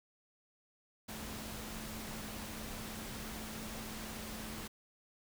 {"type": "tone in noise", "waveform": "sine", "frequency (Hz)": 217.9, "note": "A3", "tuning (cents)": -17, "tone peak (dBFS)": -48, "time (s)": [1.08, 4.68], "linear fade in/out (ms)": 10, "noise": "pink", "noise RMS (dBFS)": -45, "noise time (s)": [1.08, 4.68], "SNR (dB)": -6, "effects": []}